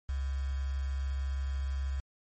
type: tone with quantisation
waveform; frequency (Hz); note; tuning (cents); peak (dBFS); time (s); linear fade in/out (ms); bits
sine; 67.8; C#2; -38; -30; 0.09-2; 0; 8
effects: MP3 32 kbps